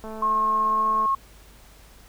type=click train; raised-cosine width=1 ms; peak=-24 dBFS; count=224; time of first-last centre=0.04-1.058 s; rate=219 Hz
type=tone with pitch glide; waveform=sine; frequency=1078 to 1084.9 Hz; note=C#6 to C#6; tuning=-49 to -38 cents; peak=-19 dBFS; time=0.22-1.15 s; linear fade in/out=5 ms; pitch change=+11 cents; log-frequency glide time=0.71-0.85 s
effects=added 50 Hz sine -50 dBFS peak until 2.08 s + pink hiss -52 dBFS RMS until 2.08 s